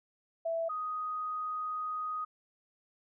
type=tone pair in turn; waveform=sine; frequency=661 / 1247.8 Hz; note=E5 / D#6; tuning=+5 / +5 cents; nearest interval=major seventh; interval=1100 cents; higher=second; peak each=-30 / -33 dBFS; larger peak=first; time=0.45-0.69 / 0.69-2.25 s; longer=second; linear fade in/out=10 ms; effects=none

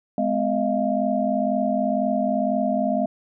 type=tone cluster; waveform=sine; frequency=209.4 / 253.4 / 624 / 686 Hz; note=G#3 / B3 / D#5 / F5; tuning=+15 / +45 / +5 / -31 cents; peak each=-25 dBFS; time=0.18-3.06 s; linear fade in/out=2 ms; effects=none

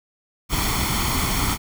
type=noise with comb filter; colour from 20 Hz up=pink; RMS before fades=-22 dBFS; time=0.49-1.58 s; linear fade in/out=50 ms; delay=0.91 ms; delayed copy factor=+0.65; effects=none

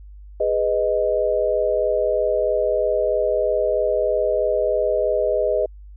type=chord; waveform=sine; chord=G# minor; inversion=none; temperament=just; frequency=415.3 / 498.4 / 623 Hz; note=G#4 / B4 / D#5; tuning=0 / +16 / +2 cents; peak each=-23 / -22 / -20 dBFS; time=0.4-5.66 s; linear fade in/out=5 ms; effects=added 50 Hz sine -38 dBFS peak until 5.96 s

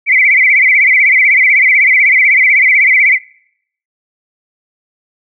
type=tone with vibrato; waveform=sine; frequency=2161 Hz; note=C#7; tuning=45 cents flat; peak=-5 dBFS; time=0.06-3.19 s; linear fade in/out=50 ms; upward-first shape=sine; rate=16 Hz; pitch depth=140 cents each way; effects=noise-tail reverb RT60 0.7 s tail -23 dB re dry

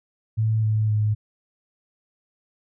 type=tone with pitch steps; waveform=sine; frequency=110.2 / 108.31 / 106.45 Hz; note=A2 / A2 / G#2; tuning=+3 / -27 / +43 cents; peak=-18 dBFS; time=0.37-1.15 s; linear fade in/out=20 ms; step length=260 ms; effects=none

